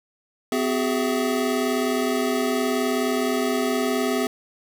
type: tone cluster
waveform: square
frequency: 254.6 / 377 / 416.2 / 664 Hz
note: C4 / F#4 / G#4 / E5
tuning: -47 / +32 / +4 / +12 cents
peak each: -25 / -29 / -27 / -30 dBFS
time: 0.52-4.27 s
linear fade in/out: 2 ms
effects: none